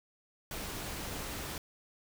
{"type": "noise", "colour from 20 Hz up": "pink", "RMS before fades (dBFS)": -40, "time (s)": [0.51, 1.58], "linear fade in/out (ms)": 2, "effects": []}